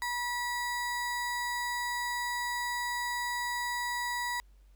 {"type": "ring-modulated tone", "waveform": "square", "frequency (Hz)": 1457, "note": "F#6", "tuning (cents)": -27, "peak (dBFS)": -29, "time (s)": [0.02, 4.4], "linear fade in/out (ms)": 0, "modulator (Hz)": 490, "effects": ["added 48 Hz sine -55 dBFS peak until 4.75 s", "pink hiss -73 dBFS RMS until 4.75 s"]}